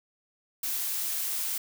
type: noise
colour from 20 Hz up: blue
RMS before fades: -31 dBFS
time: 0.63-1.58 s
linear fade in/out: 5 ms
effects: none